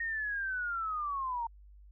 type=linear sweep; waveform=sine; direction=down; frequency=1864.7 to 907 Hz; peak=-32 dBFS; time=0-1.47 s; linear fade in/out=5 ms; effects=added 50 Hz sine -52 dBFS peak until 1.91 s